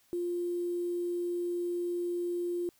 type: tone with quantisation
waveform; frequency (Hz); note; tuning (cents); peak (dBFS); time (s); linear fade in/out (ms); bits
sine; 350; F4; +4; -30; 0.13-2.69; 0; 9
effects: white hiss -67 dBFS RMS until 2.79 s